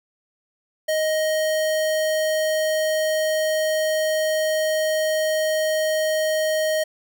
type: tone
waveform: square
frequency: 625 Hz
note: D#5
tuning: 8 cents sharp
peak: -20 dBFS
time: 0.88-6.84 s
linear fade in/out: 10 ms
effects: none